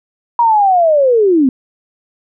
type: linear sweep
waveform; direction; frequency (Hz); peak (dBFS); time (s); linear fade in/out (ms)
sine; down; 960 to 246.9; -7; 0.39-1.49; 2
effects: none